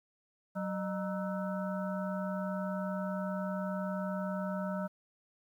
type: harmonic tone with a mistuned harmonic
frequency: 187.5 Hz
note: F#3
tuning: 23 cents sharp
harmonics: 1 / 3 / 5 / 7 / 8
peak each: -35 / -38 / -45 / -44 / -48 dBFS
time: 0.55-4.88 s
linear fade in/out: 20 ms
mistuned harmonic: 3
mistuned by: +140 cents
effects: 11-bit